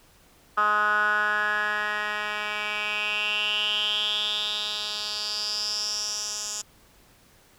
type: tone with band-pass filter sweep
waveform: 10% pulse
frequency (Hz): 209.8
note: G#3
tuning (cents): +18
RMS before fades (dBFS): -27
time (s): 0.57-6.62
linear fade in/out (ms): 10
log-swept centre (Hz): 1300 to 6600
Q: 6.9
effects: pink hiss -57 dBFS RMS until 7.58 s